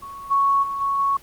sine tone with level steps, 1108.7 Hz, C#6, in tune, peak -33 / -15 / -24 / -19 / -17 dBFS, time 0.02-1.17 s, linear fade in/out 5 ms, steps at 0.3 / 0.62 / 0.8 / 0.98 s, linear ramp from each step 20 ms, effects pink hiss -48 dBFS RMS until 1.22 s + Opus 24 kbps

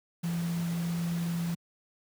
sine tone in noise, 170 Hz, F3, 46 cents flat, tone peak -28 dBFS, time 0.23-1.55 s, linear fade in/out 10 ms, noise pink, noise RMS -43 dBFS, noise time 0.23-1.55 s, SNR +12 dB, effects high-pass 100 Hz 12 dB/octave

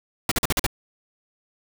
pink noise bursts, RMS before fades -21 dBFS, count 6, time 0.29-0.665 s, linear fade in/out 2 ms, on 25 ms, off 45 ms, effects none

